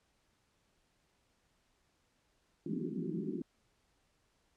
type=band-pass noise; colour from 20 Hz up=pink; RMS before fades=-38 dBFS; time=2.66-3.42 s; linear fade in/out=2 ms; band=160 to 390 Hz; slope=96 dB/octave; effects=pink hiss -75 dBFS RMS until 4.56 s + low-pass 9000 Hz 12 dB/octave